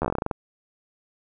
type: slowing click train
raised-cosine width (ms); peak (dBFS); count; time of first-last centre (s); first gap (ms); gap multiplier
1; -11; 12; 0.02-0.312; 12; 1.15
effects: none